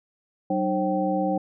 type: tone cluster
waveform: sine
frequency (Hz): 189.8 / 305.3 / 536 / 772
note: F#3 / D#4 / C5 / G5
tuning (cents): +44 / -33 / +42 / -27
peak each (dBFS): -27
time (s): 0.5-1.38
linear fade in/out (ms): 5
effects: none